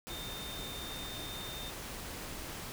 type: tone in noise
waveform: sine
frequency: 3634 Hz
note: A#7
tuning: 45 cents flat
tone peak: -44 dBFS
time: 0.1-1.7 s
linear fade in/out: 0 ms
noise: pink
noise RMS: -43 dBFS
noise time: 0.07-2.72 s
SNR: -4 dB
effects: none